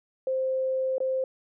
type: tone with dropouts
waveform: sine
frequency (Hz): 523.3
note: C5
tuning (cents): 0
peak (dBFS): -24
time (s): 0.27-1.24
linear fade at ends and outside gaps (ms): 2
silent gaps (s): 0.982-1.003
effects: none